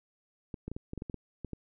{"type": "clicks", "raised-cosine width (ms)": 3, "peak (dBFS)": -25, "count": 11, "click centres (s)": [0.542, 0.68, 0.716, 0.765, 0.934, 0.977, 1.021, 1.098, 1.143, 1.447, 1.533], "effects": []}